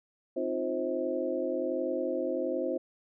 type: tone cluster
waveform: sine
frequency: 262.5 / 313.3 / 354.5 / 527 / 641 Hz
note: C4 / D#4 / F4 / C5 / E5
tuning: +6 / +12 / +26 / +12 / -49 cents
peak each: -37 / -37 / -34 / -32 / -38 dBFS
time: 0.36-2.78 s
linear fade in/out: 10 ms
effects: none